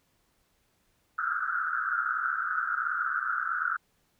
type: band-pass noise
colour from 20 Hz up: pink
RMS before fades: -30 dBFS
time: 1.18-3.77 s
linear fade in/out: 10 ms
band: 1300 to 1500 Hz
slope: 96 dB/octave
effects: pink hiss -71 dBFS RMS until 4.19 s